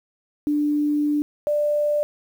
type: tone pair in turn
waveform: sine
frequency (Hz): 295.3 / 591.7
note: D4 / D5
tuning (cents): +10 / +13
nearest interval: octave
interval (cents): 1203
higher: second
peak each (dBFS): -18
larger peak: neither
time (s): 0.47-1.22 / 1.47-2.03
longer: first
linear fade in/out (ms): 0
effects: 8-bit